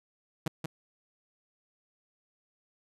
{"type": "tone with echo", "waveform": "sawtooth", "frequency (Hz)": 159.4, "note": "D#3", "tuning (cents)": 42, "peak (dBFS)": -24, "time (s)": [0.46, 0.48], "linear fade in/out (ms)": 5, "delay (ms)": 180, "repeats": 1, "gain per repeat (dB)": -4, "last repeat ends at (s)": 0.66, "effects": ["resampled to 32000 Hz"]}